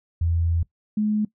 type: tone pair in turn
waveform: sine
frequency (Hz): 83.9 / 212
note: E2 / G#3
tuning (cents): +31 / +36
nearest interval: octave + major third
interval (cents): 1605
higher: second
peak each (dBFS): -19 / -19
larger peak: neither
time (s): 0.21-0.63 / 0.97-1.25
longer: first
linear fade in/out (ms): 5
effects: noise-tail reverb RT60 0.1 s tail -19 dB re dry